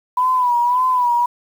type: tone with vibrato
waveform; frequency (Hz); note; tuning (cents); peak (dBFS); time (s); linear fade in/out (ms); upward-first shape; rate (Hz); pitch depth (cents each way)
sine; 987.8; B5; 0; -13; 0.17-1.26; 5; sine; 1.8; 62
effects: 7-bit